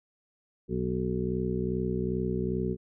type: harmonic tone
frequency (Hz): 62.5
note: B1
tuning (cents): +21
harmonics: 1 / 2 / 3 / 4 / 6 / 7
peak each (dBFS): -37 / -35 / -32 / -36 / -32 / -37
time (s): 0.68-2.77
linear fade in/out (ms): 50
effects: none